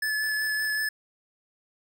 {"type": "tone with vibrato", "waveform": "square", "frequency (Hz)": 1727, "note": "A6", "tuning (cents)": -33, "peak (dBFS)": -26, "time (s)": [0.02, 0.89], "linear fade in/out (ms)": 5, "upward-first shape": "triangle", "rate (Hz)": 5.3, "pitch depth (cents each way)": 15}
{"type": "click train", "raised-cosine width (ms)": 0.3, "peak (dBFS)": -34, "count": 22, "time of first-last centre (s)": [0.24, 0.776], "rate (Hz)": 39.2}
{"effects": []}